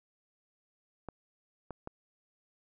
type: clicks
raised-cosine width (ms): 1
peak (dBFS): -26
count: 3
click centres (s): 1.087 / 1.707 / 1.874
effects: none